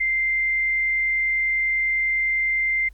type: tone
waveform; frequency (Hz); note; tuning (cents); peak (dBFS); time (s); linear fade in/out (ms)
sine; 2090; C7; -2; -19; 0-2.89; 10
effects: added 50 Hz sine -43 dBFS peak until 2.93 s + pink hiss -64 dBFS RMS until 2.93 s